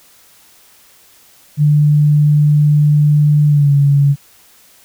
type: tone with pitch glide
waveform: sine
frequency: 148.5 to 141.55 Hz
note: D3 to C#3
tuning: +20 to +37 cents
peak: -7 dBFS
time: 1.57-4.16 s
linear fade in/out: 50 ms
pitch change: -83 cents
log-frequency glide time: 3.47-3.72 s
effects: white hiss -47 dBFS RMS until 4.84 s